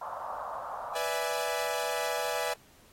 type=band-pass noise; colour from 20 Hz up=white; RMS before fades=-38 dBFS; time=0.01-0.96 s; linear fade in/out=10 ms; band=590 to 1200 Hz; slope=48 dB/octave
type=chord; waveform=sawtooth; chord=E dominant seventh; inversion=second; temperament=equal; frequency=493.9 / 587.3 / 659.3 / 830.6 Hz; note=B4 / D5 / E5 / G#5; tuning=0 / 0 / 0 / 0 cents; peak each=-31 dBFS; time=0.95-2.54 s; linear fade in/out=10 ms
effects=pink hiss -60 dBFS RMS until 2.92 s + AAC 48 kbps